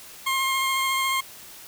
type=tone with vibrato; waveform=20% pulse; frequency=1067 Hz; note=C6; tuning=34 cents sharp; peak=-17 dBFS; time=0.26-1.21 s; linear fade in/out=10 ms; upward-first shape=sine; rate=14 Hz; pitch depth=14 cents each way; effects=white hiss -44 dBFS RMS until 1.67 s